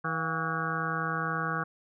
harmonic tone with a mistuned harmonic, 161.8 Hz, E3, 32 cents flat, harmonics 1 / 2 / 3 / 4 / 5 / 7 / 8 / 9 / 10, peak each -35 / -42 / -40 / -43 / -41 / -34 / -37 / -34 / -39 dBFS, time 0.04-1.64 s, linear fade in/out 10 ms, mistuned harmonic 4, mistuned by +120 cents, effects none

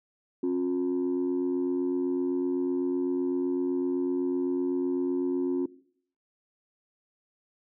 sine tone pair together, 270.4 / 358.3 Hz, C#4 / F4, -43 / +44 cents, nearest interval perfect fourth, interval 487 cents, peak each -26 dBFS, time 0.43-5.66 s, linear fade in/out 5 ms, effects noise-tail reverb RT60 0.6 s tail -20 dB re dry + tanh soft clip ceiling -21 dBFS

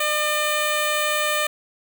5% pulse tone with notch filter, 602 Hz, D5, 43 cents sharp, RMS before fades -22 dBFS, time 0-1.47 s, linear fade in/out 5 ms, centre 5300 Hz, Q 0.66, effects none

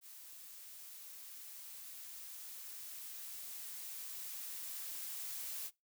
blue noise with level ramp, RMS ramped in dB -54 to -43 dBFS, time 0.01-5.71 s, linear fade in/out 50 ms, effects noise-tail reverb RT60 0.2 s tail -21 dB re dry

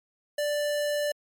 square tone, 588 Hz, D5, 2 cents sharp, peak -26 dBFS, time 0.38-1.12 s, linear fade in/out 5 ms, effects MP3 64 kbps

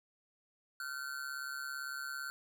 square ring-modulated tone, 1460 Hz, F#6, 24 cents flat, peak -37 dBFS, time 0.8-2.3 s, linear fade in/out 0 ms, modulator 68.9 Hz, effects none

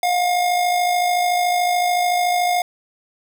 square tone with amplitude modulation, 713 Hz, F5, 36 cents sharp, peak -15 dBFS, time 0.03-2.62 s, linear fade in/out 2 ms, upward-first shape sine, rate 53.7 Hz, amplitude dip 40%, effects none

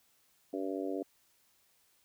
harmonic tone, 96 Hz, G2, 36 cents flat, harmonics 3 / 4 / 5 / 6 / 7, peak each -37 / -39 / -41 / -43 / -44 dBFS, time 0.53-1.03 s, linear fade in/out 5 ms, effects white hiss -70 dBFS RMS until 2.04 s

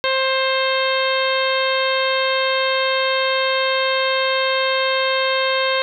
harmonic tone with a mistuned harmonic, 528 Hz, C5, 16 cents sharp, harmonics 1 / 2 / 3 / 4 / 5 / 6 / 7 / 8, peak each -20 / -23 / -25 / -26 / -27 / -28 / -28 / -29 dBFS, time 0.04-5.82 s, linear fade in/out 0 ms, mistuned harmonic 8, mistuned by +27 cents, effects none

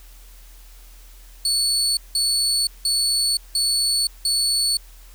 30% pulse tone bursts, 4435 Hz, C#8, in tune, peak -15 dBFS, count 5, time 1.45-4.77 s, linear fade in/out 2 ms, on 520 ms, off 180 ms, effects added 41 Hz sine -42 dBFS peak until 5.14 s + white hiss -51 dBFS RMS until 5.14 s

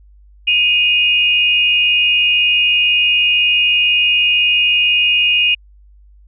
sine tone pair together, 2489 / 2849 Hz, D#7 / F7, 0 / +34 cents, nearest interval major second, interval 234 cents, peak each -13 dBFS, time 0.47-5.55 s, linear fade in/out 10 ms, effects added 50 Hz sine -42 dBFS peak until 6.27 s

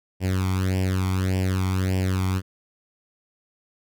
sawtooth tone with flanger, 93.7 Hz, F#2, 22 cents sharp, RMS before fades -23 dBFS, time 0.2-2.42 s, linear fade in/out 50 ms, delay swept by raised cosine 0.38 to 0.9 ms, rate 1.7 Hz, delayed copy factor +0.85, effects none

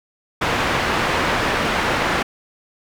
white low-pass noise, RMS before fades -20 dBFS, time 0.41-2.23 s, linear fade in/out 10 ms, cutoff 1800 Hz, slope 12 dB/octave, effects none

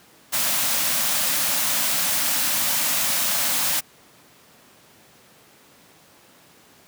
white band-stop noise, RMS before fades -22 dBFS, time 0.32-3.81 s, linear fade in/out 20 ms, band 310 to 510 Hz, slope 96 dB/octave, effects pink hiss -52 dBFS RMS until 6.87 s + high-pass 150 Hz 12 dB/octave

